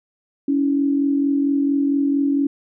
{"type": "tone pair together", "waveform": "sine", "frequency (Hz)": [279.8, 324.2], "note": ["C#4", "E4"], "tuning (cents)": [16, -29], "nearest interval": "minor third", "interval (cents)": 255, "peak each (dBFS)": [-16, -25], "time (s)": [0.48, 2.47], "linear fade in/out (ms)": 5, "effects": []}